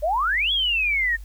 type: exponential two-way sweep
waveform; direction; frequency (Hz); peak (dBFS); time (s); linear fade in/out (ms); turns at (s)
sine; up then down; 570 to 3396 to 1801; -19; 0.02-1.17; 20; 0.52
effects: added 50 Hz sine -35 dBFS peak until 1.24 s + white hiss -56 dBFS RMS until 1.24 s